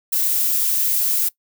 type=noise; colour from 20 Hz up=violet; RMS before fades=-19 dBFS; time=0.12-1.29 s; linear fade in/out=10 ms; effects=noise-tail reverb RT60 0.1 s tail -20 dB re dry